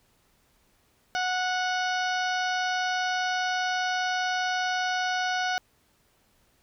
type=harmonic tone; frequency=735 Hz; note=F#5; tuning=12 cents flat; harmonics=1 / 2 / 3 / 4 / 5 / 6 / 7 / 8; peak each=-28 / -29 / -38 / -37 / -41 / -41 / -41 / -42 dBFS; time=1.15-5.58 s; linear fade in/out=0 ms; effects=pink hiss -66 dBFS RMS until 6.62 s